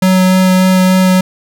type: tone with vibrato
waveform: square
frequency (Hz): 185.9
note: F#3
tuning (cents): +8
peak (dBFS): -7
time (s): 0.02-1.21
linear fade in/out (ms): 5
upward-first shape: sine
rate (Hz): 3.4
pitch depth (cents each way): 8
effects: none